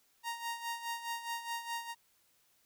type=tone with tremolo; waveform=sawtooth; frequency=932.3 Hz; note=A#5; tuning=in tune; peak=-31 dBFS; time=0.23-1.95 s; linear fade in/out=50 ms; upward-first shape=sine; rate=4.8 Hz; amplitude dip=70%; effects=white hiss -71 dBFS RMS until 2.65 s